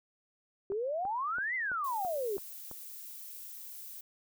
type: exponential two-way sweep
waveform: sine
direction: up then down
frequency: 380 to 2093 to 380 Hz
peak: -31 dBFS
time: 0.7-2.37 s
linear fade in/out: 2 ms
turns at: 1.55 s
type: click train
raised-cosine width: 1 ms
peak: -32 dBFS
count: 7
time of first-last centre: 0.72-2.713 s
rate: 3.01 Hz
type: noise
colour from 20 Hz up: violet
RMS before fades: -46 dBFS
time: 1.84-4.01 s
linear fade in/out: 5 ms
effects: none